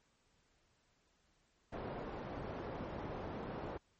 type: low-pass noise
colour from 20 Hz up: white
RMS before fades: -44 dBFS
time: 1.72-3.78 s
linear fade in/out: 10 ms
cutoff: 670 Hz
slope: 12 dB/octave
effects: pink hiss -75 dBFS RMS until 3.99 s + MP3 32 kbps